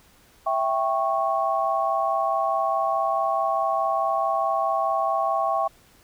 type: chord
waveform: sine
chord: C# diminished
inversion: first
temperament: equal with one note detuned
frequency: 659.3 / 784 / 1101.7 Hz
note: E5 / G5 / C#6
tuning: 0 / 0 / -11 cents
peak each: -25 dBFS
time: 0.46-5.68 s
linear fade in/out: 10 ms
effects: pink hiss -56 dBFS RMS until 6.03 s